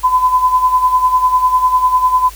sine tone with tremolo, 1011 Hz, B5, 40 cents sharp, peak -6 dBFS, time 0.03-2.3 s, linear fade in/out 20 ms, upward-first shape sine, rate 10 Hz, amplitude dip 65%, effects added 50 Hz sine -33 dBFS peak until 2.35 s + white hiss -37 dBFS RMS until 2.35 s

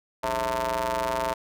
sawtooth ring-modulated tone, 121.5 Hz, B2, 28 cents flat, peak -18 dBFS, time 0.23-1.34 s, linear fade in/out 10 ms, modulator 778 Hz, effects none

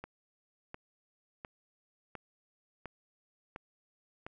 click train, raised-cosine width 0.5 ms, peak -27 dBFS, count 7, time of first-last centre 0.04-4.265 s, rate 1.42 Hz, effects none

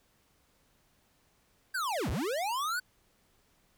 square linear two-way sweep, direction down then up, 1619 to 47.95 to 1525 Hz, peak -31 dBFS, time 1.74-2.8 s, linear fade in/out 10 ms, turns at 2.1 s, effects pink hiss -69 dBFS RMS until 3.77 s

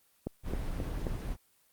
click train, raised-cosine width 2 ms, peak -20 dBFS, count 4, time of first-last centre 0.27-1.068 s, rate 3.76 Hz
brown noise, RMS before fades -35 dBFS, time 0.43-1.37 s, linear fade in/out 50 ms
effects white hiss -68 dBFS RMS until 1.72 s + Opus 24 kbps

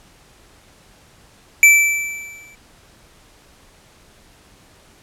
square tone with exponential decay, 2325 Hz, D7, 18 cents flat, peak -5 dBFS, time 1.63-2.55 s, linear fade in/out 1 ms, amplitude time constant 200 ms, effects pink hiss -50 dBFS RMS until 5.02 s + low-pass 11000 Hz 12 dB/octave

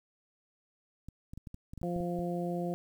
clicks, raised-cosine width 5 ms, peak -31 dBFS, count 11, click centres 1.086 / 1.335 / 1.376 / 1.472 / 1.544 / 1.735 / 1.777 / 1.816 / 1.963 / 2.005 / 2.19 s
harmonic tone, 174.61 Hz, F3, in tune, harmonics 1 / 2 / 3 / 4, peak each -34 / -37 / -39 / -40 dBFS, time 1.83-2.74 s, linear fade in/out 0 ms
effects 10-bit

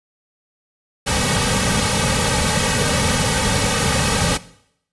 pink noise with comb filter, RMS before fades -18 dBFS, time 1.06-4.38 s, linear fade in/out 20 ms, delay 2.9 ms, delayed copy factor -1, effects noise-tail reverb RT60 0.7 s tail -18 dB re dry + resampled to 24000 Hz

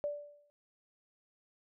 sine tone with exponential decay, 584 Hz, D5, 10 cents flat, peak -30 dBFS, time 0.04-0.5 s, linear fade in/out 0 ms, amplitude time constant 100 ms, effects none

